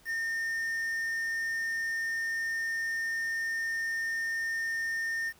triangle tone with quantisation, 1821 Hz, A#6, 41 cents flat, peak -28 dBFS, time 0.05-5.33 s, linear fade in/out 50 ms, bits 8, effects pink hiss -60 dBFS RMS until 5.39 s

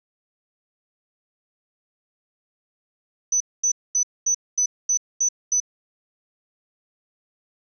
sine tone bursts, 6000 Hz, F#8, 23 cents sharp, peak -17 dBFS, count 8, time 3.32-5.602 s, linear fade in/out 5 ms, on 84 ms, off 230 ms, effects none

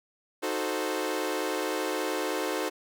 sawtooth chord, D# diminished seventh, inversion none, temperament equal, 311.1 / 370 / 440 / 523.3 Hz, D#4 / F#4 / A4 / C5, 0 / 0 / 0 / 0 cents, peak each -30 dBFS, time 0.42-2.7 s, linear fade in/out 20 ms, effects none

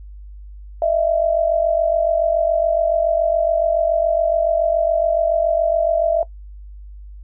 sine tone pair together, 622.3 / 669.4 Hz, D#5 / E5, 0 / +26 cents, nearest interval minor second, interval 126 cents, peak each -19 / -16 dBFS, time 0.82-6.23 s, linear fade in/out 2 ms, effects noise-tail reverb RT60 0.1 s tail -18 dB re dry + added 50 Hz sine -34 dBFS peak until 7.23 s

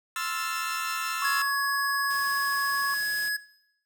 sawtooth chord, F major seventh, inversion second, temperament equal, 1046.5 / 1318.5 / 1396.9 / 1760 Hz, C6 / E6 / F6 / A6, 0 / 0 / 0 / 0 cents, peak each -34 / -28 / -33 / -32 dBFS, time 0.16-1.42 s, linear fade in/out 2 ms
sine tone with vibrato, 1108.7 Hz, C#6, in tune, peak -28 dBFS, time 1.22-2.94 s, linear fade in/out 2 ms, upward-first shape triangle, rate 19 Hz, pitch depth 11 cents each way
square tone, 1681 Hz, G#6, 20 cents sharp, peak -26 dBFS, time 1.24-3.37 s, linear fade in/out 10 ms
white noise, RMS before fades -43 dBFS, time 2.1-3.29 s, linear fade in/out 5 ms
effects noise-tail reverb RT60 0.7 s tail -17 dB re dry

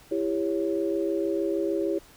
sine chord, C# diminished, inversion first, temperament just, 332.6 / 399.1 / 554.4 Hz, E4 / G4 / C#5, +16 / +31 / 0 cents, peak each -27 / -28 / -31 dBFS, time 0.11-1.99 s, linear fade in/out 10 ms, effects pink hiss -53 dBFS RMS until 2.16 s

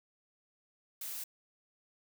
blue noise, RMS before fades -41 dBFS, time 1.01-1.24 s, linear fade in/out 5 ms, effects none

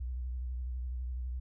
sine tone with vibrato, 62.2 Hz, B1, 13 cents sharp, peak -34 dBFS, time 0-1.4 s, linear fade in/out 10 ms, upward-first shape sine, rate 12 Hz, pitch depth 66 cents each way, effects none

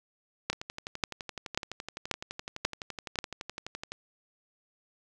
two click trains, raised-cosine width 0.2 ms, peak -9 / -20 dBFS, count 6 / 41, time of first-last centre 0.5-3.188 / 0.53-3.92 s, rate 1.86 / 11.8 Hz, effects none

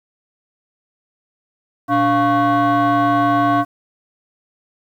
sine tone with frequency modulation, 698.5 Hz, F5, in tune, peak -10 dBFS, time 1.88-3.65 s, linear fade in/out 50 ms, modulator 409 Hz, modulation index 1.4, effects tanh soft clip ceiling -11 dBFS + 8-bit

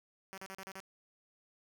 5% pulse tone bursts, 191.9 Hz, G3, 37 cents flat, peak -33 dBFS, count 6, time 0.33-0.802 s, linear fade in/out 0 ms, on 47 ms, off 38 ms, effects none

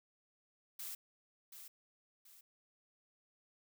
blue noise with echo, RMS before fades -45 dBFS, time 0.79-0.95 s, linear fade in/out 5 ms, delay 730 ms, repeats 2, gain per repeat -8 dB, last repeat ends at 2.41 s, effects none

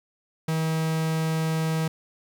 45% pulse tone, 160 Hz, D#3, 49 cents sharp, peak -23 dBFS, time 0.48-1.88 s, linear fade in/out 5 ms, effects 10-bit

